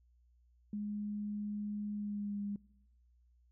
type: tone with pitch glide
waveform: sine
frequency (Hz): 207.7 to 203.2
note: G#3 to G#3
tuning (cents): 0 to -38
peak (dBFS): -36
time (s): 0.73-2.56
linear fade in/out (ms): 2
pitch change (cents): -38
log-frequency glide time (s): 1.94-2.4
effects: noise-tail reverb RT60 1.0 s tail -24 dB re dry + added 60 Hz sine -65 dBFS peak until 3.51 s